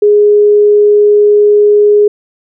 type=tone; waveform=sine; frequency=415.3 Hz; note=G#4; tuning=in tune; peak=-3 dBFS; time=0.02-2.08 s; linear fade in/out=5 ms; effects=none